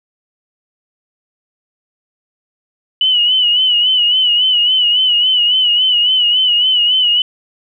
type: tone with vibrato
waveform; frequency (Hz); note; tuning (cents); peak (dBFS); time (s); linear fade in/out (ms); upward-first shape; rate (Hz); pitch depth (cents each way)
sine; 2960; F#7; 0; -9; 3.01-7.22; 2; sine; 3.6; 64
effects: none